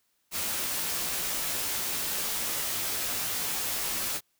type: noise with comb filter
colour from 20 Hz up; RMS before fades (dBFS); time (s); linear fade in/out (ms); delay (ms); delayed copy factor
white; -31; 0.31-4.21; 50; 15; -0.6
effects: white hiss -73 dBFS RMS until 4.39 s